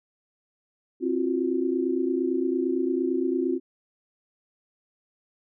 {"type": "tone cluster", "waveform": "sine", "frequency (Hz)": [264.9, 338.6, 367.4], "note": ["C4", "E4", "F#4"], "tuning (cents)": [22, 46, -12], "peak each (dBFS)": -27, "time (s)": [1, 3.6], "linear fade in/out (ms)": 50, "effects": []}